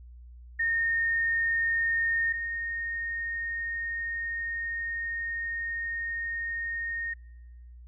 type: tone pair in turn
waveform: sine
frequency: 1837 / 1847.6 Hz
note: A#6 / A#6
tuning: -26 / -16 cents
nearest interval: unison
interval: 10 cents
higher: second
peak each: -24 / -30 dBFS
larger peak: first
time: 0.59-2.33 / 2.33-7.14 s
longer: second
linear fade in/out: 10 ms
effects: noise-tail reverb RT60 1.0 s tail -26 dB re dry + added 60 Hz sine -45 dBFS peak until 7.87 s